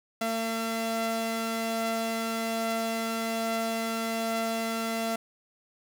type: tone pair together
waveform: sawtooth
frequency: 226.4 / 678 Hz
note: A3 / E5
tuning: +50 / +49 cents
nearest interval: octave + perfect fifth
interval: 1899 cents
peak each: -27 dBFS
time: 0.21-5.16 s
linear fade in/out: 5 ms
effects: none